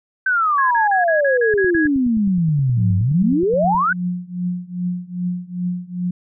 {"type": "exponential two-way sweep", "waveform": "sine", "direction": "down then up", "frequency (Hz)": [1561, 95.7, 1561], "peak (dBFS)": -14, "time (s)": [0.26, 3.93], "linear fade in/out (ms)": 5, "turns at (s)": 2.97}
{"type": "tone bursts", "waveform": "sine", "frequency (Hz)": 1661.2, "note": "G#6", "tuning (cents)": 0, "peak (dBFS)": -18, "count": 8, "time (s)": [0.58, 1.872], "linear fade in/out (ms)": 5, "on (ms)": 130, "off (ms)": 36}
{"type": "click train", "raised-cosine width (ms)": 5, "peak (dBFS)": -21, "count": 22, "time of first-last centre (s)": [1.54, 3.748], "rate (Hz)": 9.51}
{"type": "tone with tremolo", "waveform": "sine", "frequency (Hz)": 178.6, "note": "F3", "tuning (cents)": 39, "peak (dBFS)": -17, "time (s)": [2.77, 6.11], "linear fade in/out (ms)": 5, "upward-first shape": "triangle", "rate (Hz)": 2.5, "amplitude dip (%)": 95}
{"effects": []}